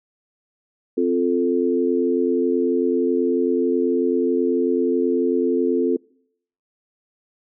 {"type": "chord", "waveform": "sine", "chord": "F major", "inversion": "second", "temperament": "equal", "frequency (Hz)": [261.6, 349.2, 440], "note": ["C4", "F4", "A4"], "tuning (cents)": [0, 0, 0], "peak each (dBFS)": -21, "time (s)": [0.97, 5.97], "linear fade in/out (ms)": 10, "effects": ["noise-tail reverb RT60 0.7 s tail -26 dB re dry"]}